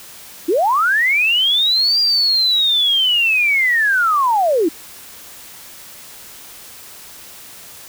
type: linear two-way sweep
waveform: sine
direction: up then down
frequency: 293.8 to 4808 to 293.8 Hz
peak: -12 dBFS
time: 0.48-4.69 s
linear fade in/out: 10 ms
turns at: 2 s
effects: white hiss -38 dBFS RMS until 7.88 s